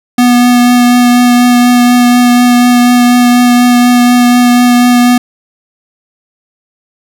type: tone with vibrato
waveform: square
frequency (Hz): 244.4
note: B3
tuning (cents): -18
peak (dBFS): -4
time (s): 0.18-5.18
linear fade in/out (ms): 5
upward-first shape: triangle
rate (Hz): 4.1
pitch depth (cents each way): 13
effects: none